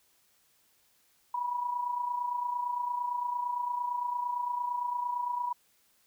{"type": "tone with amplitude modulation", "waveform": "sine", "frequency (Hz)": 975, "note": "B5", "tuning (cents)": -23, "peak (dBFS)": -27, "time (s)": [1.34, 5.53], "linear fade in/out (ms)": 5, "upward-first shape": "sine", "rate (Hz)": 28.8, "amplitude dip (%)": 60, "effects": ["white hiss -68 dBFS RMS until 6.06 s"]}